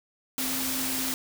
sine tone in noise, 261.6 Hz, C4, in tune, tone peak -34 dBFS, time 0.38-1.14 s, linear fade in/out 0 ms, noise white, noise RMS -30 dBFS, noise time 0.38-1.14 s, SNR -7 dB, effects none

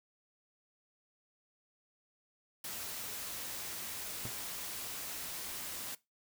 white noise, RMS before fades -42 dBFS, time 2.64-5.95 s, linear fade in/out 5 ms
sawtooth tone with exponential decay, 117.7 Hz, A#2, 17 cents sharp, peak -33 dBFS, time 4.25-4.32 s, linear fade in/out 0 ms, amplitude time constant 15 ms
effects noise-tail reverb RT60 0.2 s tail -19 dB re dry

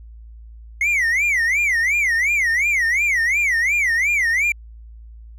triangle tone with vibrato, 2093 Hz, C7, in tune, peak -14 dBFS, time 0.81-4.52 s, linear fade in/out 2 ms, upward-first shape sine, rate 2.8 Hz, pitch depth 250 cents each way, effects added 56 Hz sine -37 dBFS peak until 5.38 s

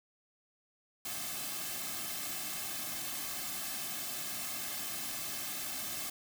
white noise with comb filter, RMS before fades -39 dBFS, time 1.05-6.1 s, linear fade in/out 5 ms, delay 2.1 ms, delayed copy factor -0.8, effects none

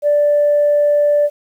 sine tone, 586 Hz, D5, 4 cents flat, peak -9 dBFS, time 0.02-1.3 s, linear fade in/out 50 ms, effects tanh soft clip ceiling -6 dBFS + 8-bit

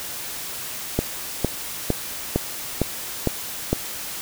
click train, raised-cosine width 2 ms, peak -5 dBFS, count 7, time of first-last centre 0.99-3.73 s, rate 2.19 Hz, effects white hiss -32 dBFS RMS until 4.21 s

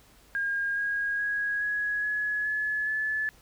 sine tone with pitch steps, 1619 / 1636.9 / 1654.9 / 1673.2 / 1691.7 / 1710.3 / 1729.2 Hz, G#6 / G#6 / G#6 / G#6 / G#6 / A6 / A6, -45 / -26 / -7 / +12 / +31 / -50 / -31 cents, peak -26 dBFS, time 0.35-3.29 s, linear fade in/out 0 ms, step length 420 ms, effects added 50 Hz sine -61 dBFS peak until 3.41 s + pink hiss -58 dBFS RMS until 3.41 s

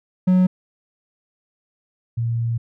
triangle / sine tone pair in turn, 183.8 / 116.38 Hz, F#3 / A#2, -11 / -2 cents, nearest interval minor sixth, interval 791 cents, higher first, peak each -10 / -19 dBFS, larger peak first, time 0.27-0.47 / 2.17-2.58 s, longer second, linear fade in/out 10 ms, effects none

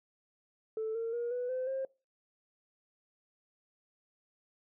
sine tone with pitch steps, 440 / 457.1 / 474.9 / 493.3 / 512.5 / 532.4 Hz, A4 / A#4 / A#4 / B4 / C5 / C5, 0 / -34 / +32 / -2 / -36 / +30 cents, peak -31 dBFS, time 0.77-1.85 s, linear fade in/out 2 ms, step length 180 ms, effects noise-tail reverb RT60 0.3 s tail -24 dB re dry + tanh soft clip ceiling -29 dBFS

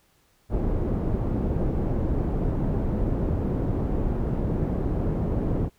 pink low-pass noise, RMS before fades -25 dBFS, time 0.49-5.7 s, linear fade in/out 50 ms, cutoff 420 Hz, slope 12 dB/octave, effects pink hiss -64 dBFS RMS until 5.78 s

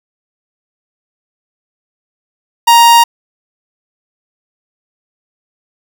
45% pulse tone, 936 Hz, A#5, 7 cents sharp, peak -3 dBFS, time 2.67-3.04 s, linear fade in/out 10 ms, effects none

